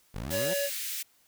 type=exponential sweep; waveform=15% pulse; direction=up; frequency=43.65 to 196 Hz; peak=-28 dBFS; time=0.14-0.54 s; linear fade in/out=10 ms
type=high-pass noise; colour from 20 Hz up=white; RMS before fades=-35 dBFS; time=0.3-1.03 s; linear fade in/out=10 ms; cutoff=1900 Hz; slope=24 dB/octave
type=tone; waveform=square; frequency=565 Hz; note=C#5; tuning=33 cents sharp; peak=-29 dBFS; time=0.3-0.7 s; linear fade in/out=50 ms
effects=white hiss -65 dBFS RMS until 1.27 s